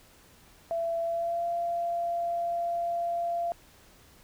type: tone with pitch glide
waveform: sine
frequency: 670 to 686.8 Hz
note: E5 to F5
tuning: +28 to -29 cents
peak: -27 dBFS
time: 0.71-3.52 s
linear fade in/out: 0 ms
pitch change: +43 cents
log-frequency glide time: 1.02-1.46 s
effects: pink hiss -57 dBFS RMS until 4.23 s